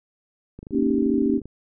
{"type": "click train", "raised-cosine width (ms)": 3, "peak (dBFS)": -25, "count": 23, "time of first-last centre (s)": [0.59, 1.456], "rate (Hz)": 25.4}
{"type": "chord", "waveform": "sine", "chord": "Eb dominant seventh", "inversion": "second", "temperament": "equal", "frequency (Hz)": [233.1, 277.2, 311.1, 392], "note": ["Bb3", "Db4", "Eb4", "G4"], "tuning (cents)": [0, 0, 0, 0], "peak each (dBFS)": [-23, -22, -25, -25], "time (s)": [0.71, 1.41], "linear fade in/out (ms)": 50}
{"effects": []}